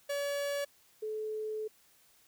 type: tone pair in turn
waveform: 45% pulse / sine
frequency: 569 / 432 Hz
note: C#5 / A4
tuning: +45 / -32 cents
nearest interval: perfect fourth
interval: 477 cents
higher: first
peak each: -32 / -34 dBFS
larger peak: first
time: 0.09-0.65 / 1.02-1.68 s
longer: second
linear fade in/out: 10 ms
effects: white hiss -65 dBFS RMS until 2.27 s